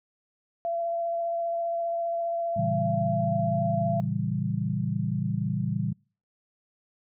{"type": "tone with vibrato", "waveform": "sine", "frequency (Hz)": 678, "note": "E5", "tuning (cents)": 49, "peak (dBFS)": -26, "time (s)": [0.65, 4], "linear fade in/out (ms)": 0, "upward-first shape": "triangle", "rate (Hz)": 15, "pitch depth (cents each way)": 13}
{"type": "chord", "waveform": "sine", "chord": "A# diminished seventh", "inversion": "none", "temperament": "equal with one note detuned", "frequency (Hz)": [114.87, 138.59, 164.81, 196], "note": ["A#2", "C#3", "E3", "G3"], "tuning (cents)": [-25, 0, 0, 0], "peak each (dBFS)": -31, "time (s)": [2.56, 5.93], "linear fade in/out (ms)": 10}
{"effects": ["noise-tail reverb RT60 0.4 s tail -26 dB re dry"]}